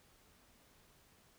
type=silence; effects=pink hiss -67 dBFS RMS until 1.38 s